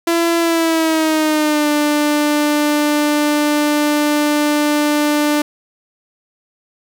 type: tone with pitch glide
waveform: sawtooth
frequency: 336.8 to 296.6 Hz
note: E4 to D4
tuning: +37 to +17 cents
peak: -9 dBFS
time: 0.07-5.42 s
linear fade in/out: 5 ms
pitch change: -220 cents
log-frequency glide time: 0.39-1.69 s
effects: 8-bit